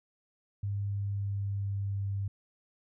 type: tone with pitch glide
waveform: sine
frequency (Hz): 100.7 to 99.03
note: G2 to G2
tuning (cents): +47 to +18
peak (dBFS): -30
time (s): 0.63-2.28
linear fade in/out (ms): 5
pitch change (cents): -29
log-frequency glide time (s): 0.81-2.1
effects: none